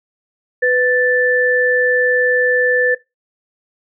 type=tone pair together; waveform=sine; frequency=498.5 / 1760 Hz; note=B4 / A6; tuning=+16 / 0 cents; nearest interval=octave + minor seventh; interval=2184 cents; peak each=-14 dBFS; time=0.62-2.95 s; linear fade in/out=10 ms; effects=noise-tail reverb RT60 0.2 s tail -19 dB re dry